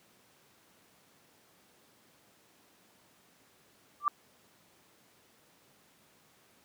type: tone with exponential growth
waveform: sine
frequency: 1174.7 Hz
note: D6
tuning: in tune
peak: -19 dBFS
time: 4-4.08 s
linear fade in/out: 1 ms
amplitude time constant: 17 ms
effects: pink hiss -64 dBFS RMS until 6.64 s + high-pass 150 Hz 12 dB/octave